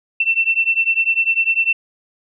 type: beating tone pair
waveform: sine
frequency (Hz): 2684 / 2694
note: E7 / E7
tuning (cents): +31 / +37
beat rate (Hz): 10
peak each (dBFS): -17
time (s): 0.2-1.73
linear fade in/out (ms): 5
effects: none